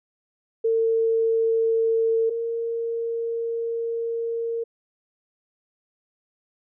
sine tone pair in turn, 452.3 / 461.5 Hz, A4 / A#4, +48 / -17 cents, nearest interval unison, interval 35 cents, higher second, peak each -18 / -24 dBFS, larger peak first, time 0.64-2.3 / 2.3-4.64 s, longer second, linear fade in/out 10 ms, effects none

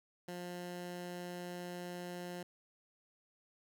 15% pulse tone, 177.1 Hz, F3, 24 cents sharp, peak -36 dBFS, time 0.28-2.43 s, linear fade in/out 5 ms, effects none

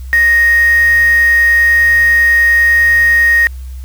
sine tone with quantisation, 1865 Hz, A#6, in tune, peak -6 dBFS, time 0.13-3.47 s, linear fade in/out 0 ms, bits 4, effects added 64 Hz sine -23 dBFS peak until 3.84 s + white hiss -46 dBFS RMS until 3.84 s

